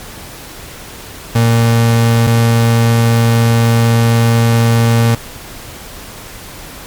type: tone pair in turn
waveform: 35% pulse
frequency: 115.8 / 115.8 Hz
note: A#2 / A#2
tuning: -11 / -11 cents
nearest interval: unison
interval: 0 cents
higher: neither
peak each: -6 dBFS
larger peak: neither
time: 1.35-2.27 / 2.27-5.15 s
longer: second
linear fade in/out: 5 ms
effects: pink hiss -31 dBFS RMS until 6.86 s + MP3 96 kbps